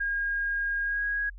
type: tone with pitch glide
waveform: sine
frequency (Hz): 1625 to 1650.5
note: G#6 to G#6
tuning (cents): -38 to -11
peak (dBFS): -26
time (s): 0-1.3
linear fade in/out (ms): 10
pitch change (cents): +27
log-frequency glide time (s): 0.83-1.04
effects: added 44 Hz sine -41 dBFS peak until 1.38 s